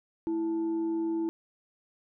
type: tone with frequency modulation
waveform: sine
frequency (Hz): 329.6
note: E4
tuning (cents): 0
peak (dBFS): -27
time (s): 0.27-1.29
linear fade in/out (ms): 0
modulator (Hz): 547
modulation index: 0.26
effects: none